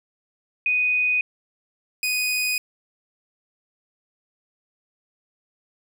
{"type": "tone pair in turn", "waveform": ["sine", "sawtooth"], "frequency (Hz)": [2489, 2489], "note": ["D#7", "D#7"], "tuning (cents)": [0, 0], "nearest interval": "unison", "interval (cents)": 0, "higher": "neither", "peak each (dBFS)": -18, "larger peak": "neither", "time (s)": [[0.66, 1.21], [2.03, 2.58]], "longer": "neither", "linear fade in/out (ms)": 2, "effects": []}